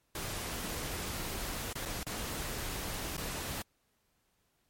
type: noise with dropouts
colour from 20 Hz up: pink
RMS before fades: -38 dBFS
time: 0.15-3.62 s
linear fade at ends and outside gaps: 2 ms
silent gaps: 1.729-1.754 / 1.853-1.857 / 2.031-2.066 / 3.168-3.178 s
effects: pink hiss -75 dBFS RMS until 4.69 s + MP3 64 kbps